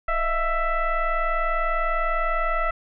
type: tone with frequency modulation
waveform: sine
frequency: 675 Hz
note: E5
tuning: 41 cents sharp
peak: -20 dBFS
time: 0.08-2.71 s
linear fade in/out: 5 ms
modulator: 655 Hz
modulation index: 1.8
effects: none